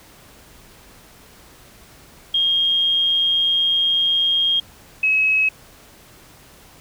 sine tone pair in turn, 3236 / 2564 Hz, G#7 / E7, -46 / -49 cents, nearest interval major third, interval 403 cents, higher first, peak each -15 / -14 dBFS, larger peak second, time 2.34-4.6 / 5.03-5.49 s, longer first, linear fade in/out 5 ms, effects pink hiss -47 dBFS RMS until 6.8 s

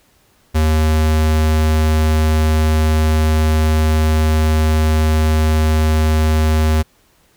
square tone, 78.1 Hz, D#2, 7 cents sharp, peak -12 dBFS, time 0.54-6.83 s, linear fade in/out 20 ms, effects pink hiss -55 dBFS RMS until 7.36 s

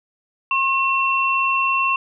sine tone pair together, 1075 / 2709 Hz, C6 / E7, +47 / +47 cents, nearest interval octave + major third, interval 1600 cents, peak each -19 dBFS, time 0.51-1.96 s, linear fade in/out 2 ms, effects none

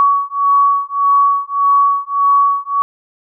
sine beating tone pair, 1125 / 1126.7 Hz, C#6 / C#6, +25 / +28 cents, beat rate 1.7 Hz, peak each -13 dBFS, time 0-2.82 s, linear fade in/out 0 ms, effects none

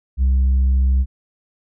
sine tone with tanh clipping, 65.3 Hz, C2, 3 cents flat, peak -13 dBFS, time 0.17-1.06 s, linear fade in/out 50 ms, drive 2 dB, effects none

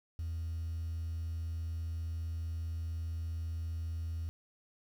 sine tone, 82.41 Hz, E2, in tune, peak -33 dBFS, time 0.19-4.29 s, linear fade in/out 0 ms, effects tanh soft clip ceiling -33 dBFS + 10-bit

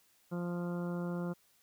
harmonic tone, 174.61 Hz, F3, in tune, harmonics 1 / 2 / 3 / 4 / 5 / 6 / 7 / 8, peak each -35 / -42 / -44 / -52 / -54 / -53 / -54 / -52 dBFS, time 0.31-1.34 s, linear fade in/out 20 ms, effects white hiss -69 dBFS RMS until 1.62 s

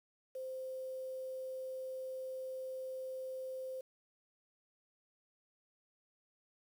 sine tone with quantisation, 520 Hz, C5, 11 cents flat, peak -40 dBFS, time 0.35-3.81 s, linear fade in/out 5 ms, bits 10, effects none

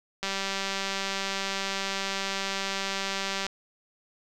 click train, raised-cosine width 0.2 ms, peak -13 dBFS, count 632, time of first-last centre 0.23-3.466 s, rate 195 Hz, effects none

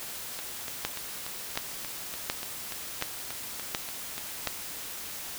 two click trains, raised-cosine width 0.2 ms, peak -10 / -19 dBFS, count 6 / 15, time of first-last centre 0.85-4.473 / 0.39-4.472 s, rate 1.38 / 3.43 Hz, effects white hiss -39 dBFS RMS until 5.38 s

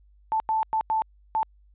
sine tone bursts at uneven times, 880 Hz, A5, in tune, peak -21 dBFS, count 5, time 0.32-0.4 / 0.49-0.63 / 0.73-0.81 / 0.9-1.02 / 1.35-1.43 s, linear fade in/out 0 ms, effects added 50 Hz sine -54 dBFS peak until 1.74 s + resampled to 8000 Hz

